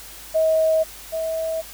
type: tone pair in turn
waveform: sine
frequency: 637 / 645.9 Hz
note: D#5 / E5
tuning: +41 / -35 cents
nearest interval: unison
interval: 24 cents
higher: second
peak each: -15 / -22 dBFS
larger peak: first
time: 0.34-0.84 / 1.12-1.62 s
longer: neither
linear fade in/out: 20 ms
effects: added 50 Hz sine -48 dBFS peak until 1.73 s + white hiss -40 dBFS RMS until 1.73 s

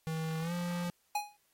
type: tone with pitch glide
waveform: square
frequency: 160.3 to 174.81 Hz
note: E3 to F3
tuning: -48 to +2 cents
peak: -34 dBFS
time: 0.07-0.9 s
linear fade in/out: 0 ms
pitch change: +150 cents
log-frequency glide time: 0.4-0.53 s
type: tone with exponential decay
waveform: square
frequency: 830.6 Hz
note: G#5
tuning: in tune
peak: -28 dBFS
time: 1.15-1.37 s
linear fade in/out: 5 ms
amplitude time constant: 46 ms
effects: white hiss -73 dBFS RMS until 1.53 s + AAC 48 kbps

